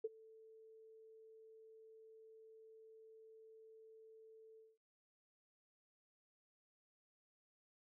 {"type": "tone with ADSR envelope", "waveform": "sine", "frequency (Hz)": 442.5, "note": "A4", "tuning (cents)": 10, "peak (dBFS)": -35, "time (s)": [0.04, 4.78], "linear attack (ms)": 8, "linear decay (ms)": 30, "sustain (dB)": -24, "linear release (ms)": 200, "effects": []}